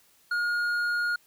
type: tone with hard clipping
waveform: sine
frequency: 1430 Hz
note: F6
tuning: 41 cents sharp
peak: -26 dBFS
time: 0.31-1.16 s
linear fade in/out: 5 ms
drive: 5 dB
effects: white hiss -62 dBFS RMS until 1.26 s